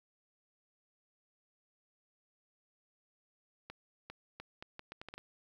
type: accelerating click train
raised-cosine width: 0.3 ms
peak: -29 dBFS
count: 10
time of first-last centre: 3.7-5.18 s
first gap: 400 ms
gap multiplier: 0.75
effects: 10-bit